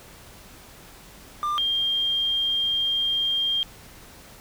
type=tone pair in turn; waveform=triangle / sine; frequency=1194 / 3202 Hz; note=D6 / G7; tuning=+28 / +36 cents; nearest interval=octave + perfect fourth; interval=1708 cents; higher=second; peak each=-21 dBFS; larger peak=neither; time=1.43-1.58 / 1.58-3.63 s; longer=second; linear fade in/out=0 ms; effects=added 50 Hz sine -56 dBFS peak until 4.4 s + pink hiss -47 dBFS RMS until 4.4 s